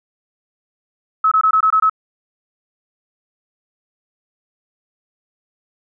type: tone bursts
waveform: sine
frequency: 1290 Hz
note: E6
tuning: 38 cents flat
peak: -10 dBFS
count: 7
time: 1.24-1.897 s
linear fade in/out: 5 ms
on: 75 ms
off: 22 ms
effects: none